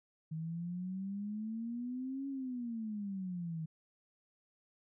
sine exponential two-way sweep, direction up then down, 156.7 to 277.2 to 156.7 Hz, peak -37 dBFS, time 0.31-3.66 s, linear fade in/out 10 ms, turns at 2.28 s, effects none

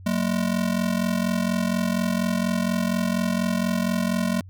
square ring-modulated tone, 207.7 Hz, G#3, in tune, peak -19 dBFS, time 0.06-4.41 s, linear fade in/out 2 ms, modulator 22.1 Hz, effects added 93 Hz sine -40 dBFS peak until 4.49 s

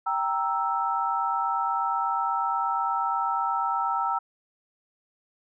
sine chord, E diminished, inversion first, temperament equal, 784 / 932.3 / 1318.5 Hz, G5 / Bb5 / E6, 0 / 0 / 0 cents, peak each -29 / -28 / -27 dBFS, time 0.06-4.19 s, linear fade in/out 10 ms, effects none

